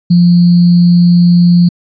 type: tone with sample-and-hold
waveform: sine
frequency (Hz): 174.61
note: F3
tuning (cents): 0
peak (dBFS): -3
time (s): 0.1-1.69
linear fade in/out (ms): 10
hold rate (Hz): 4410
effects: resampled to 16000 Hz